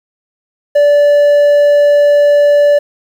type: tone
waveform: triangle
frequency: 581 Hz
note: D5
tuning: 19 cents flat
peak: -3 dBFS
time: 0.75-2.79 s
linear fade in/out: 10 ms
effects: 7-bit